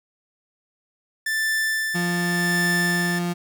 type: tone with tremolo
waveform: 45% pulse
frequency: 1766 Hz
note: A6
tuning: 6 cents sharp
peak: -20 dBFS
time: 1.26-3.19 s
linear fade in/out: 5 ms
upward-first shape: sine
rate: 0.87 Hz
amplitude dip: 50%
type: tone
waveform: 35% pulse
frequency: 174.61 Hz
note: F3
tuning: in tune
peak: -21 dBFS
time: 1.94-3.34 s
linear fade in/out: 20 ms
effects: none